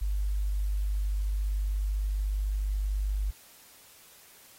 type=tone; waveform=sine; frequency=50.1 Hz; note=G1; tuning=38 cents sharp; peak=-26 dBFS; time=0.01-3.31 s; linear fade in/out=10 ms; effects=white hiss -55 dBFS RMS until 4.58 s + AAC 48 kbps